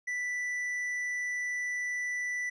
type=tone with tanh clipping; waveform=sine; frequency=1975.5 Hz; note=B6; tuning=in tune; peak=-32 dBFS; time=0.07-2.5 s; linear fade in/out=10 ms; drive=6 dB; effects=none